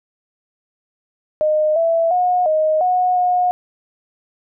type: tone with pitch steps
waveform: sine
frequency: 614 / 663 / 723 / 623 / 729 / 722 Hz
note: D#5 / E5 / F#5 / D#5 / F#5 / F#5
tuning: -23 / +10 / -40 / +2 / -26 / -43 cents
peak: -13 dBFS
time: 1.41-3.51 s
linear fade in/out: 0 ms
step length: 350 ms
effects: none